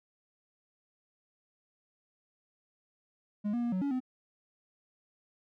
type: tone with pitch steps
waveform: triangle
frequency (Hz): 207.4 / 239.3 / 237.9 / 185.8 / 282.1 / 255.4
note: G#3 / A#3 / A#3 / F#3 / C#4 / C4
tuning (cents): -2 / +46 / +35 / +7 / +30 / -42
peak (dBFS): -27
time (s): 3.44-4.004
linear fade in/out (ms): 20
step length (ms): 94
effects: none